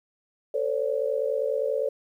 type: tone cluster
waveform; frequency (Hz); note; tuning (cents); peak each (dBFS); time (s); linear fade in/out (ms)
sine; 446 / 521 / 571; A4 / C5 / D5; +23 / -7 / -49; -28; 0.54-1.89; 5
effects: 10-bit